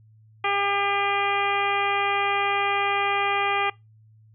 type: harmonic tone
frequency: 401.1 Hz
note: G4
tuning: 40 cents sharp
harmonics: 1 / 2 / 3 / 4 / 5 / 6 / 7 / 8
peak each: -31 / -26 / -27 / -35 / -30 / -28 / -35 / -36 dBFS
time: 0.44-3.7 s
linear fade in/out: 5 ms
effects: noise-tail reverb RT60 0.2 s tail -22 dB re dry + added 109 Hz sine -51 dBFS peak until 4.34 s